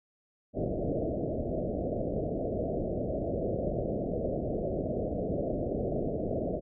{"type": "low-pass noise", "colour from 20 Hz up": "white", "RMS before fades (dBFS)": -32, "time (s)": [0.53, 6.61], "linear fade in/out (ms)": 50, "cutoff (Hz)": 670, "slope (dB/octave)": 96, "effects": []}